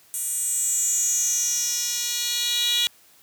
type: tone with high-pass filter sweep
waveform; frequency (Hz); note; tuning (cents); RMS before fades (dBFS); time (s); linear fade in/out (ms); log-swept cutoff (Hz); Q
10% pulse; 481; B4; -46; -24; 0.14-2.87; 0; 9300 to 3600; 6.1
effects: white hiss -55 dBFS RMS until 3.22 s + high-pass 60 Hz 12 dB/octave